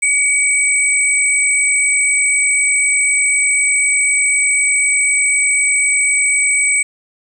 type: tone pair together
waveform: sine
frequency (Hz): 2264 / 8076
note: C#7 / B8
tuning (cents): +36 / +38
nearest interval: octave + minor seventh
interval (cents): 2202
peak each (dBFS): -14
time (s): 0.02-6.83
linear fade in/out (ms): 10
effects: 7-bit